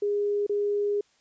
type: tone with dropouts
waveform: sine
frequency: 410 Hz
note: G#4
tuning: 22 cents flat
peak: -23 dBFS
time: 0.02-1.01 s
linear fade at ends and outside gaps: 5 ms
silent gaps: 0.466-0.494 s
effects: white hiss -65 dBFS RMS until 1.2 s + resampled to 16000 Hz